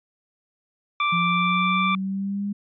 25% pulse tone, 1174.7 Hz, D6, in tune, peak -16 dBFS, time 1-1.95 s, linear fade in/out 2 ms
sine exponential sweep, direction up, 171.6 to 203.9 Hz, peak -24 dBFS, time 1.12-2.53 s, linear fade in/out 10 ms
effects resampled to 11025 Hz

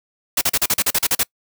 white noise bursts, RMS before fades -17 dBFS, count 11, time 0.37-1.233 s, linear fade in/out 5 ms, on 43 ms, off 39 ms, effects noise-tail reverb RT60 0.1 s tail -26 dB re dry

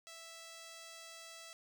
5% pulse tone, 659.3 Hz, E5, in tune, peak -39 dBFS, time 0.07-1.53 s, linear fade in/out 0 ms, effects none

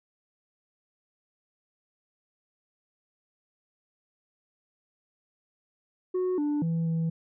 sine tone with pitch steps, 367.1 / 294.2 / 165.2 / 163.7 Hz, F#4 / D4 / E3 / E3, -14 / +3 / +4 / -12 cents, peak -22 dBFS, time 6.14-7.1 s, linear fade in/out 10 ms, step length 240 ms, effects tanh soft clip ceiling -24 dBFS

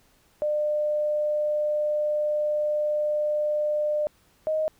sine tone pair in turn, 600 / 624.2 Hz, D5 / D#5, +37 / +5 cents, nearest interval minor second, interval 68 cents, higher second, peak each -22 dBFS, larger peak neither, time 0.42-4.07 / 4.47-4.68 s, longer first, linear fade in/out 0 ms, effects pink hiss -62 dBFS RMS until 4.79 s

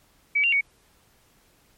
sine tone with pitch steps, 2283 / 2770 / 2236 Hz, D7 / F7 / C#7, -50 / -15 / +14 cents, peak -18 dBFS, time 0.35-0.611 s, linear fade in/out 10 ms, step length 87 ms, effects pink hiss -61 dBFS RMS until 1.77 s + MP3 64 kbps

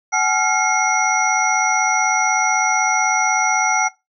sine tone cluster, 753 / 849 / 1386 / 2155 / 5820 Hz, F#5 / G#5 / F6 / C#7 / F#8, +30 / +38 / -14 / -49 / -29 cents, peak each -21 dBFS, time 0.12-3.89 s, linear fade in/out 20 ms, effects noise-tail reverb RT60 0.2 s tail -19 dB re dry

